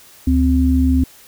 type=tone pair together; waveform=sine; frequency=72.82 / 259.5 Hz; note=D2 / C4; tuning=-14 / -14 cents; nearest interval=octave + minor seventh; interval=2200 cents; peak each=-14 dBFS; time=0.27-1.04 s; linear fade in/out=5 ms; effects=white hiss -45 dBFS RMS until 1.27 s